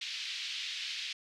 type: band-pass noise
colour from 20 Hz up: pink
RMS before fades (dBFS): -39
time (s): 0.01-1.13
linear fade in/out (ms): 5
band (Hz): 2500 to 4700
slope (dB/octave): 24
effects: none